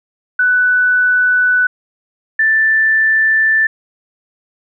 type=tone pair in turn; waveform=sine; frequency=1491 / 1766.5 Hz; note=F#6 / A6; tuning=+13 / +6 cents; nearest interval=minor third; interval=293 cents; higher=second; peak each=-9 dBFS; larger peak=neither; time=0.39-1.67 / 2.39-3.67 s; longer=neither; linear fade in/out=5 ms; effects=none